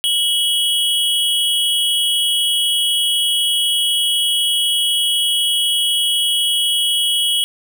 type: tone pair together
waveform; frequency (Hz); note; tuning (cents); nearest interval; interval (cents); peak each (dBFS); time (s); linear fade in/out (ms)
square; 2960 / 3292; F#7 / G#7; 0 / -16; major second; 184; -18; 0.04-7.44; 0
effects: none

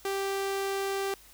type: tone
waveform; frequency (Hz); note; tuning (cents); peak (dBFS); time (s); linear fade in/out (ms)
sawtooth; 392; G4; 0; -25; 0.05-1.14; 2
effects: added 50 Hz sine -60 dBFS peak until 1.33 s + white hiss -55 dBFS RMS until 1.33 s

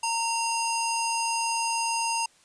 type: harmonic tone with a mistuned harmonic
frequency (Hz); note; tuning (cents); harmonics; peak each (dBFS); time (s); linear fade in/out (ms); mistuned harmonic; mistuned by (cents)
919; A#5; -25; 1 / 3 / 5 / 7 / 9 / 10; -27 / -32 / -34 / -35 / -37 / -37; 0.03-2.26; 5; 5; +130
effects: white hiss -60 dBFS RMS until 2.44 s + resampled to 22050 Hz

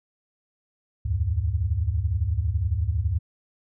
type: tone cluster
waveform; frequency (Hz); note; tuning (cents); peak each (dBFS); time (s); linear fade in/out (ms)
sine; 72.1 / 84 / 101.9; D2 / E2 / G#2; -31 / +33 / -32; -26; 1.05-3.19; 10
effects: none

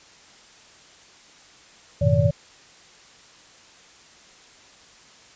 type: tone cluster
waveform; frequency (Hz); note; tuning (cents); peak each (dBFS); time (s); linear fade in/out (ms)
sine; 94 / 110.1 / 126.5 / 158.1 / 573; F#2 / A2 / B2 / D#3 / D5; +28 / +2 / +42 / +28 / -43; -22; 2.01-2.31; 10
effects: white hiss -50 dBFS RMS until 5.35 s + resampled to 16000 Hz

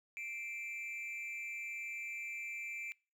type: tone with amplitude modulation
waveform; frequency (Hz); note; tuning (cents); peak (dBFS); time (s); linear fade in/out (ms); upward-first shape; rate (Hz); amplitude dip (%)
triangle; 2349; D7; 0; -36; 0.17-2.92; 0; sine; 239; 75
effects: noise-tail reverb RT60 0.4 s tail -25 dB re dry

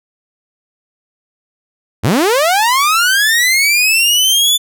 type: linear sweep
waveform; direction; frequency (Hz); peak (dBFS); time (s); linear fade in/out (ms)
sawtooth; up; 77.78 to 3504; -6; 2.03-4.58; 20
effects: none

